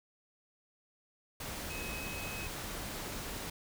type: tone in noise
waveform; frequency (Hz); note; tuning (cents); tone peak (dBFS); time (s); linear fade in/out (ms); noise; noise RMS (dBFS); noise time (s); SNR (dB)
sine; 2546; D#7; +39; -43; 1.7-2.47; 5; pink; -41; 1.4-3.5; -5
effects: none